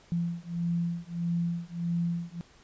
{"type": "beating tone pair", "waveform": "sine", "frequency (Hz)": [170, 171.6], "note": ["F3", "F3"], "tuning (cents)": [-46, -30], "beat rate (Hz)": 1.6, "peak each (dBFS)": -31, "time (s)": [0.12, 2.41], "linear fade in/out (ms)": 0, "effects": ["pink hiss -58 dBFS RMS until 2.63 s", "resampled to 16000 Hz"]}